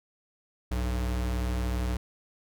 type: tone pair together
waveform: square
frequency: 61.3 / 98 Hz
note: B1 / G2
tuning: -12 / 0 cents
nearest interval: minor sixth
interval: 812 cents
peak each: -28 / -38 dBFS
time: 0.71-1.97 s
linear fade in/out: 5 ms
effects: none